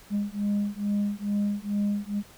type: beating tone pair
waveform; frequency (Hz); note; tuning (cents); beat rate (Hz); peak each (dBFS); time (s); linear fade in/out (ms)
sine; 203.4 / 205.7; G#3 / G#3; -36 / -16; 2.3; -26; 0.1-2.23; 50
effects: tanh soft clip ceiling -21 dBFS + pink hiss -52 dBFS RMS until 2.37 s